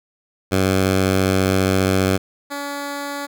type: tone pair in turn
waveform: 10% pulse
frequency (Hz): 94.9 / 284.4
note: F#2 / C#4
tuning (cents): +44 / +45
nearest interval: octave + perfect fifth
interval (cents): 1901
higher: second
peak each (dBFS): -7 / -17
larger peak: first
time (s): 0.51-2.18 / 2.5-3.27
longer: first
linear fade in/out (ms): 20
effects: none